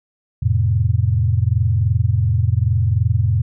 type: chord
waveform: sine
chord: F major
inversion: none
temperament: equal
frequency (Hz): 87.31 / 110 / 130.81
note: F2 / A2 / C3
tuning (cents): 0 / 0 / 0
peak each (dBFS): -18 / -16 / -21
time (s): 0.42-3.42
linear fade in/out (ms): 10
effects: none